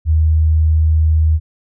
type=tone; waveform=sine; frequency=78.8 Hz; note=D#2; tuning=23 cents sharp; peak=-9 dBFS; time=0.05-1.4 s; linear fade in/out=50 ms; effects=none